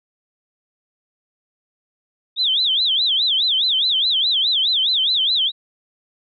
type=tone with vibrato; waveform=sine; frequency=3520 Hz; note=A7; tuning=in tune; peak=-15 dBFS; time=2.36-5.52 s; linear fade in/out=50 ms; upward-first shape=sine; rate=4.8 Hz; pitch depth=250 cents each way; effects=none